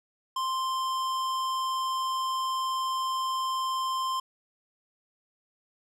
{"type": "tone with hard clipping", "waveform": "sine", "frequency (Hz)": 1046.5, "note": "C6", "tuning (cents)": 0, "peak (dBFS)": -29, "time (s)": [0.36, 4.2], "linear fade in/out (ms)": 5, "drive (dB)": 15, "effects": []}